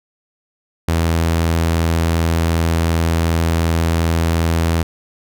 sawtooth tone, 82.7 Hz, E2, 6 cents sharp, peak -10 dBFS, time 0.88-4.83 s, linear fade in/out 5 ms, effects none

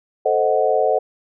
sine chord, A diminished seventh, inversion none, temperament equal, 440 / 523.3 / 622.3 / 740 Hz, A4 / C5 / Eb5 / Gb5, 0 / 0 / 0 / 0 cents, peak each -20 dBFS, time 0.25-0.99 s, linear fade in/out 10 ms, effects none

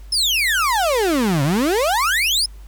35% pulse exponential two-way sweep, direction down then up, 5320 to 132.7 to 5320 Hz, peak -14 dBFS, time 0.12-2.46 s, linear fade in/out 5 ms, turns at 1.43 s, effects added 50 Hz sine -35 dBFS peak until 2.67 s + pink hiss -53 dBFS RMS until 2.67 s

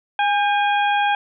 harmonic tone with a mistuned harmonic, 820 Hz, G#5, 22 cents flat, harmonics 1 / 2 / 3 / 4, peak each -17 / -23 / -27 / -29 dBFS, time 0.19-1.15 s, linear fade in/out 2 ms, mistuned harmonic 2, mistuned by -50 cents, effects none

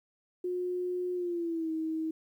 sine tone with pitch glide, 360 to 318.9 Hz, F#4 to D#4, -47 to +43 cents, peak -30 dBFS, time 0.44-2.11 s, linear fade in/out 5 ms, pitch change -210 cents, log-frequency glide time 1.15-1.71 s, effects 11-bit

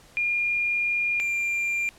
sine / triangle tone pair in turn, 2415 / 2385 Hz, D7 / D7, +48 / +26 cents, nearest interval unison, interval 22 cents, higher first, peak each -22 dBFS, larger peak neither, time 0.17-1.2 / 1.2-1.89 s, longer first, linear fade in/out 0 ms, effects pink hiss -53 dBFS RMS until 1.98 s + low-pass 11000 Hz 12 dB/octave

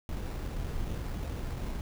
brown noise with sample-and-hold, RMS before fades -35 dBFS, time 0.09-1.81 s, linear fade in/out 2 ms, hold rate 3150 Hz, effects none

